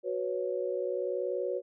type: chord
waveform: sine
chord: F# suspended fourth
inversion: none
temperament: equal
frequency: 370 / 493.9 / 554.4 Hz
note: F#4 / B4 / C#5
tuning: 0 / 0 / 0 cents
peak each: -34 dBFS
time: 0.03-1.62 s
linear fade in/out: 50 ms
effects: none